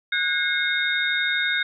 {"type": "tone cluster", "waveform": "sine", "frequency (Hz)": [1468, 1620, 2152, 3694], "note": ["F#6", "G#6", "C7", "A#7"], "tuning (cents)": [-14, -43, 48, -16], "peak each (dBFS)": -26, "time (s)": [0.12, 1.63], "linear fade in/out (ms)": 5, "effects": []}